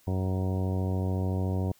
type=harmonic tone; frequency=93.7 Hz; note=F#2; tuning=22 cents sharp; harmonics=1 / 2 / 3 / 4 / 5 / 6 / 7 / 8 / 10; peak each=-27 / -33 / -37 / -39 / -41 / -43 / -44 / -45 / -47 dBFS; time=0.07-1.72 s; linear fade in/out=5 ms; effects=white hiss -62 dBFS RMS until 1.79 s